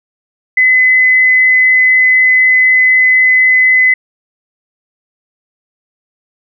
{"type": "tone", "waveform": "sine", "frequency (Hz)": 2024, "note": "B6", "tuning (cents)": 42, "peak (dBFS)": -5, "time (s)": [0.57, 3.94], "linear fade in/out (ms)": 5, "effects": []}